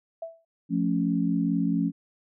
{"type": "tone with exponential decay", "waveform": "sine", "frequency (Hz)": 659.3, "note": "E5", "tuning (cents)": 0, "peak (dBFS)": -29, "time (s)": [0.22, 0.45], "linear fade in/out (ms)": 5, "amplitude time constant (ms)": 48}
{"type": "chord", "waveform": "sine", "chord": "F augmented", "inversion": "none", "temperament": "equal with one note detuned", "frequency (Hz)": [174.61, 219.2, 277.2], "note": ["F3", "A3", "C#4"], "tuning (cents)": [0, -6, 0], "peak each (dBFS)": [-26, -28, -26], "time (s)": [0.69, 1.92], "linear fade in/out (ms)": 50}
{"effects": []}